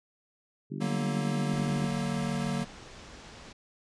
harmonic tone, 49 Hz, G1, in tune, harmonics 3 / 4 / 5 / 6 / 7 / 8, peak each -37 / -39 / -41 / -43 / -44 / -45 dBFS, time 0.7-1.87 s, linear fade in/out 20 ms
square chord, D augmented, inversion none, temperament equal with one note detuned, 146.83 / 186.93 / 233.1 Hz, D3 / F#3 / A#3, 0 / +18 / 0 cents, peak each -34 dBFS, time 0.8-2.65 s, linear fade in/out 20 ms
pink low-pass noise, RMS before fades -48 dBFS, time 1.52-3.53 s, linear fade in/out 10 ms, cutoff 6900 Hz, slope 24 dB/octave
effects resampled to 24000 Hz

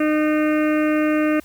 harmonic tone, 305.4 Hz, D#4, 32 cents flat, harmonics 1 / 2 / 4 / 5 / 6 / 7 / 8 / 9, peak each -17 / -23 / -29 / -31 / -33 / -34 / -35 / -36 dBFS, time 0-1.4 s, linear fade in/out 5 ms, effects added 67 Hz sine -51 dBFS peak until 1.44 s + white hiss -51 dBFS RMS until 1.44 s

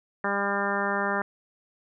harmonic tone, 200 Hz, G3, 35 cents sharp, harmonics 1 / 2 / 3 / 4 / 5 / 6 / 7 / 8 / 9, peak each -33 / -33 / -33 / -33 / -33 / -33 / -33 / -33 / -33 dBFS, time 0.24-1.22 s, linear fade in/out 2 ms, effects none

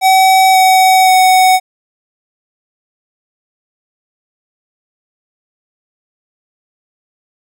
square tone with pitch steps, 759 / 752.5 / 746 Hz, F#5 / F#5 / F#5, +44 / +29 / +14 cents, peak -6 dBFS, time 0.01-1.6 s, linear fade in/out 50 ms, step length 530 ms, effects none

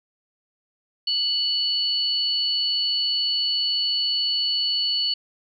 sine tone pair together, 2959 / 4433 Hz, F#7 / C#8, -1 / -1 cents, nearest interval perfect fifth, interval 700 cents, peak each -25 / -22 dBFS, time 1.07-5.14 s, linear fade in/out 5 ms, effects none

